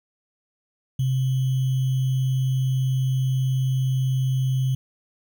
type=tone with sample-and-hold; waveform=sine; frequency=130.81 Hz; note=C3; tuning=in tune; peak=-19 dBFS; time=0.99-4.75 s; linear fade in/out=5 ms; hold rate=3150 Hz; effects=none